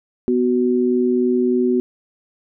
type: tone pair together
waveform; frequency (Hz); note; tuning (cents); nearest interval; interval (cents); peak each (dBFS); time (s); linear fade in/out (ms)
sine; 248 / 371.3; B3 / F#4; +7 / +6; perfect fifth; 699; -17; 0.28-1.8; 0
effects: none